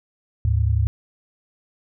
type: tone pair together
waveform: sine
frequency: 75.2 / 106.35 Hz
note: D2 / G#2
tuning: +42 / +42 cents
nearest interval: tritone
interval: 600 cents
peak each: -19 dBFS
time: 0.45-0.87 s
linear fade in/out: 0 ms
effects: none